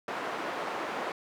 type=band-pass noise; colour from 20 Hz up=white; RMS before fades=-35 dBFS; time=0.08-1.12 s; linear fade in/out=2 ms; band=310 to 1200 Hz; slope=12 dB/octave; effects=none